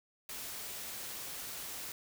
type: noise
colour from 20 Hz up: white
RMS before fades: -43 dBFS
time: 0.29-1.92 s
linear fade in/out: 2 ms
effects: none